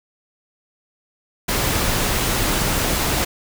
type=noise; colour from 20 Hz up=pink; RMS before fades=-20 dBFS; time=1.48-3.25 s; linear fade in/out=10 ms; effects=none